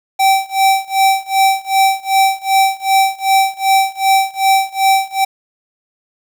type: tone with tremolo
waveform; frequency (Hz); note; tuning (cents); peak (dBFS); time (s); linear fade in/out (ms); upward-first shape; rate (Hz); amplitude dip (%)
square; 775; G5; -20; -8; 0.19-5.25; 10; sine; 2.6; 95
effects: 7-bit